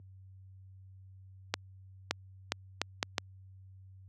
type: accelerating click train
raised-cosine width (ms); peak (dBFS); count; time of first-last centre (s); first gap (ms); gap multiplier
0.2; -11; 6; 1.54-3.182; 570; 0.72
effects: added 95 Hz sine -38 dBFS peak until 4.08 s + high-pass 200 Hz 12 dB/octave